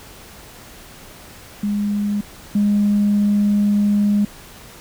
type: tone pair in turn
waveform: sine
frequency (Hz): 205.5 / 205.5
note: G#3 / G#3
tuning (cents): -18 / -18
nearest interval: unison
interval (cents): 0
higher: neither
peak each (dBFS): -17 / -12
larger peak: second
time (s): 1.63-2.21 / 2.55-4.25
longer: second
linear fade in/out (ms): 5
effects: tanh soft clip ceiling -9 dBFS + pink hiss -41 dBFS RMS until 4.8 s